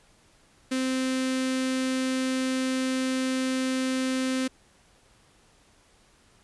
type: tone with notch filter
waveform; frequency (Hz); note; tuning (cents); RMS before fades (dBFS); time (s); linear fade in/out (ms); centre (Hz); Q
sawtooth; 260; C4; -11; -27; 0.71-4.48; 10; 840; 0.97
effects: pink hiss -60 dBFS RMS until 6.43 s + resampled to 24000 Hz